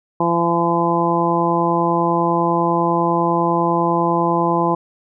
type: harmonic tone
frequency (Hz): 170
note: F3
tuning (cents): -46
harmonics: 1 / 2 / 3 / 4 / 5 / 6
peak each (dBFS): -22 / -20 / -24 / -24 / -21 / -20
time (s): 0.2-4.75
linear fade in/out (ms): 5
effects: none